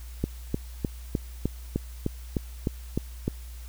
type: click train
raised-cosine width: 3 ms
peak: -12 dBFS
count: 11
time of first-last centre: 0.24-3.28 s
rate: 3.29 Hz
effects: added 60 Hz sine -38 dBFS peak until 3.68 s + white hiss -52 dBFS RMS until 3.68 s

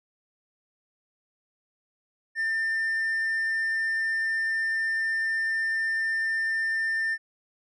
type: tone with hard clipping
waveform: sine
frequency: 1796 Hz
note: A6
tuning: 35 cents sharp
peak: -25 dBFS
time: 2.35-7.18 s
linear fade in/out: 50 ms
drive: 2 dB
effects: none

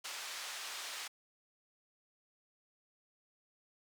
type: band-pass noise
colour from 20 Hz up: white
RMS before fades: -44 dBFS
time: 0.04-1.08 s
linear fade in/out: 10 ms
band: 760 to 5700 Hz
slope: 12 dB/octave
effects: none

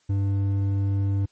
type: tone with hard clipping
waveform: sine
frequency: 98.8 Hz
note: G2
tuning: 14 cents sharp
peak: -22 dBFS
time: 0.09-1.26 s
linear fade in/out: 10 ms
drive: 6 dB
effects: white hiss -65 dBFS RMS until 1.31 s + MP3 32 kbps

